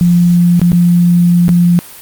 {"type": "tone with dropouts", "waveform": "sine", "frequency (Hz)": 174.3, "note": "F3", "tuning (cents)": -3, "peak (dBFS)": -5, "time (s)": [0.01, 1.79], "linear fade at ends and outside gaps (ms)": 0, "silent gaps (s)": [[0.595, 0.616], [0.719, 0.73], [1.482, 1.491]], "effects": ["white hiss -33 dBFS RMS until 2.01 s", "Opus 48 kbps"]}